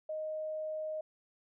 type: tone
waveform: sine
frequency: 622.3 Hz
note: D#5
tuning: in tune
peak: -35 dBFS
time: 0.09-1.01 s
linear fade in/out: 5 ms
effects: none